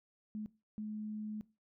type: tone bursts at uneven times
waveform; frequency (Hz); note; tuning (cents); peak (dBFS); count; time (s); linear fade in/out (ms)
sine; 213.4; G#3; +47; -38; 2; 0.35-0.46 / 0.78-1.41; 0
effects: noise-tail reverb RT60 0.3 s tail -20 dB re dry